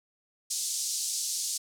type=band-pass noise; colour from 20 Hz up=white; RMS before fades=-32 dBFS; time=0.5-1.58 s; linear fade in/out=10 ms; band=4500 to 9000 Hz; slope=24 dB/octave; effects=none